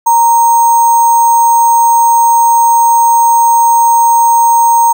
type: tone with sample-and-hold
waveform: sine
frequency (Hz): 932.3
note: A#5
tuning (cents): 0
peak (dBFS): -4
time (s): 0.06-4.93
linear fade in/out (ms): 10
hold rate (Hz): 7350
effects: none